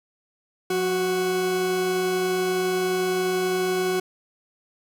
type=tone pair together; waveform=40% pulse; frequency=179.22 / 370 Hz; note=F3 / F#4; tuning=+45 / 0 cents; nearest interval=octave + minor second; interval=1255 cents; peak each=-32 / -21 dBFS; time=0.7-4 s; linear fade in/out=5 ms; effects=none